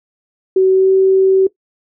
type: tone with pitch glide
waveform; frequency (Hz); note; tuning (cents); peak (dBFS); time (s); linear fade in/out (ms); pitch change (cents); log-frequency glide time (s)
sine; 377.9 to 382.1; F#4 to G4; +37 to -44; -7; 0.56-1.47; 5; +19; 0.71-0.91
effects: noise-tail reverb RT60 0.1 s tail -18 dB re dry